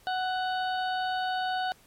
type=harmonic tone; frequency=743 Hz; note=F#5; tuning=7 cents sharp; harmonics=1 / 2 / 4 / 5 / 6; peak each=-28 / -34 / -40 / -42 / -44 dBFS; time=0.07-1.72 s; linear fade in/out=0 ms; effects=pink hiss -59 dBFS RMS until 1.86 s + MP3 64 kbps